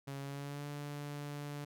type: tone with pitch glide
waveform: sawtooth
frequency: 138.59 to 145.23 Hz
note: C#3 to D3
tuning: 0 to -19 cents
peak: -37 dBFS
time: 0.07-1.65 s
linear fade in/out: 10 ms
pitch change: +81 cents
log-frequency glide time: 0.2-0.66 s
effects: none